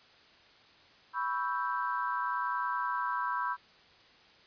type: chord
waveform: sine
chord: C# half-diminished seventh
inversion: third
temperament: equal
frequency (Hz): 987.8 / 1108.7 / 1318.5 / 1568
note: B5 / C#6 / E6 / G6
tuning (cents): 0 / 0 / 0 / 0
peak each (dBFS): -33 / -37 / -37 / -37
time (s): 1.13-3.57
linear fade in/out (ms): 50
effects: white hiss -59 dBFS RMS until 4.46 s + resampled to 11025 Hz